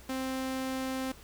sawtooth tone, 262.2 Hz, C4, 4 cents sharp, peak -28 dBFS, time 0.09-1.12 s, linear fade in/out 5 ms, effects added 60 Hz sine -54 dBFS peak until 1.23 s + pink hiss -54 dBFS RMS until 1.23 s

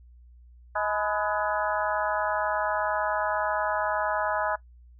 harmonic tone with a mistuned harmonic, 210.5 Hz, G#3, 24 cents sharp, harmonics 3 / 4 / 5 / 6 / 7 / 8, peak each -30 / -31 / -32 / -33 / -33 / -34 dBFS, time 0.75-4.56 s, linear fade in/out 10 ms, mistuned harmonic 5, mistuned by -82 cents, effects noise-tail reverb RT60 0.1 s tail -17 dB re dry + added 60 Hz sine -49 dBFS peak until 4.99 s

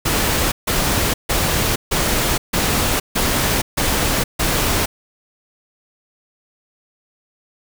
pink noise bursts, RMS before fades -18 dBFS, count 8, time 0.05-4.86 s, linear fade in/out 10 ms, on 470 ms, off 150 ms, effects none

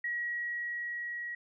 sine tone with level ramp, 1910 Hz, A#6, 42 cents sharp, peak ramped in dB -31 to -36 dBFS, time 0.04-1.35 s, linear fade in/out 5 ms, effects none

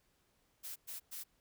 blue noise bursts, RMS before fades -45 dBFS, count 3, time 0.63-1.24 s, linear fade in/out 20 ms, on 130 ms, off 110 ms, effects pink hiss -75 dBFS RMS until 1.4 s

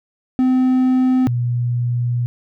triangle / sine tone pair in turn, 256.6 / 121.1 Hz, C4 / B2, -34 / -34 cents, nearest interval octave + minor second, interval 1300 cents, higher first, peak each -10 / -16 dBFS, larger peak first, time 0.39-1.27 / 1.27-2.26 s, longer second, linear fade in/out 0 ms, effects none

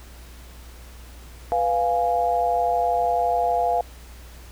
sine chord, F diminished, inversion second, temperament equal, 493.9 / 698.5 / 830.6 Hz, Cb5 / F5 / Ab5, 0 / 0 / 0 cents, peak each -26 / -20 / -26 dBFS, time 1.52-3.81 s, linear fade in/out 0 ms, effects added 60 Hz sine -41 dBFS peak until 4.51 s + pink hiss -48 dBFS RMS until 4.51 s

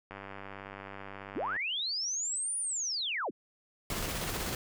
click train, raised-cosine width 0.5 ms, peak -28 dBFS, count 144, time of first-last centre 0.11-1.563 s, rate 98.4 Hz
sine linear two-way sweep, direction up then down, 130 to 9690 to 130 Hz, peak -31 dBFS, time 1.35-3.31 s, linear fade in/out 20 ms, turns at 2.58 s
pink noise with tremolo, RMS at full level -34 dBFS, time 3.9-4.55 s, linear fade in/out 2 ms, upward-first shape square, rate 16 Hz, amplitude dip 25%
effects none

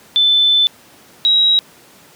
sine tone pair in turn, 3520 / 3843 Hz, A7 / B7, 0 / -48 cents, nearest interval major second, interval 152 cents, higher second, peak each -9 dBFS, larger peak neither, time 0.16-0.67 / 1.25-1.59 s, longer first, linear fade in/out 0 ms, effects pink hiss -45 dBFS RMS until 2.15 s + high-pass 150 Hz 12 dB/octave

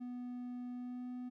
triangle tone with pitch glide, 246.5 to 248.9 Hz, B3 to B3, -3 to +14 cents, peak -39 dBFS, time 0-1.3 s, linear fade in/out 20 ms, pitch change +17 cents, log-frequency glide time 0.73-1.1 s, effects none

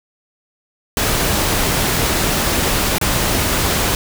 pink noise with dropouts, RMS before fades -17 dBFS, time 0.97-3.95 s, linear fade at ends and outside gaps 1 ms, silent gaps 2.983-3.013 s, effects none

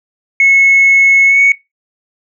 sine tone with pitch glide, 2190 to 2224 Hz, C#7 to C#7, -22 to +5 cents, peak -4 dBFS, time 0.4-1.52 s, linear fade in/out 2 ms, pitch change +27 cents, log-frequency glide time 1.26-1.4 s, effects noise-tail reverb RT60 0.2 s tail -19 dB re dry + tanh soft clip ceiling -1 dBFS

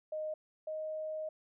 sine tone pair in turn, 619 / 623.7 Hz, D#5 / D#5, -9 / +4 cents, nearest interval unison, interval 13 cents, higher second, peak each -35 / -36 dBFS, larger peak first, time 0.12-0.34 / 0.67-1.29 s, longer second, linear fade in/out 5 ms, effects none

